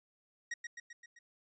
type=tone with echo; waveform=45% pulse; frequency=1892 Hz; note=A#6; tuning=25 cents sharp; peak=-36 dBFS; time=0.51-0.54 s; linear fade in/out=5 ms; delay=130 ms; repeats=5; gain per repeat=-4 dB; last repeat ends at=1.19 s; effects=resampled to 16000 Hz